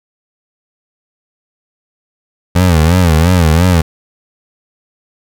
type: tone with vibrato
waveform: 25% pulse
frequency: 84.7 Hz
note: E2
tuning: 48 cents sharp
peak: -3 dBFS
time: 2.55-3.82 s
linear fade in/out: 10 ms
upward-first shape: sine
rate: 2.9 Hz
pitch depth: 150 cents each way
effects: none